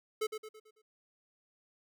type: tone with echo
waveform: square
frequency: 433.1 Hz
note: A4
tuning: 27 cents flat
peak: -31 dBFS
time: 0.21-0.27 s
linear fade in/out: 10 ms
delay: 110 ms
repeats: 5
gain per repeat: -7 dB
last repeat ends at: 0.82 s
effects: none